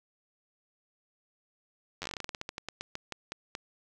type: slowing click train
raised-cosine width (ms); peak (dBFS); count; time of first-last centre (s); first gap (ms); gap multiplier
0.2; -19; 22; 2.02-3.551; 10; 1.17
effects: none